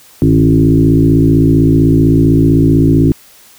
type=tone with frequency modulation; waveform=sine; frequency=210.9 Hz; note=G#3; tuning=27 cents sharp; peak=-5 dBFS; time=0.22-3.12 s; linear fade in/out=0 ms; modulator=55.7 Hz; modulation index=2.4; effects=white hiss -42 dBFS RMS until 3.58 s